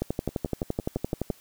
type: two click trains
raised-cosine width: 2 ms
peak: -13 / -24 dBFS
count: 16 / 7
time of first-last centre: 0.02-1.302 / 0.29-1.307 s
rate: 11.7 / 5.9 Hz
effects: white hiss -56 dBFS RMS until 1.4 s